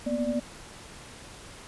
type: tone cluster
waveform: sine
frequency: 236.3 / 249 / 587 Hz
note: A#3 / B3 / D5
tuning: +24 / +14 / -1 cents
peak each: -30 dBFS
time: 0.06-0.4 s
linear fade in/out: 10 ms
effects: pink hiss -46 dBFS RMS until 1.67 s + resampled to 24000 Hz